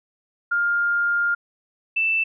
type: tone pair in turn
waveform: sine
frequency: 1406 / 2654 Hz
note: F6 / E7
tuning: +11 / +11 cents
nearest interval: major seventh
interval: 1100 cents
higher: second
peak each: -18 dBFS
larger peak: neither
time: 0.51-1.35 / 1.96-2.24 s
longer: first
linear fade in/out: 10 ms
effects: none